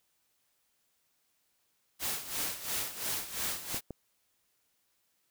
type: noise with tremolo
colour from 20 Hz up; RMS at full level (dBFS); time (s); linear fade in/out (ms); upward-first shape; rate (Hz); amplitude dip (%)
white; -33; 1.99-3.81; 50; sine; 2.9; 75
type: clicks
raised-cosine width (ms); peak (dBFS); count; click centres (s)
2; -26; 2; 3.745 / 3.907
effects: white hiss -75 dBFS RMS until 5.3 s